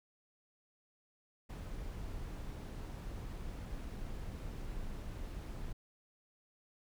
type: noise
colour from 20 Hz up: brown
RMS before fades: -43 dBFS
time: 1.49-5.73 s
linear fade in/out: 10 ms
effects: none